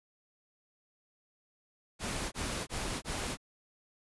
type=noise bursts; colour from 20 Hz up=pink; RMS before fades=-36 dBFS; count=4; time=1.99-3.373 s; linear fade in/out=50 ms; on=330 ms; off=21 ms; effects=resampled to 24000 Hz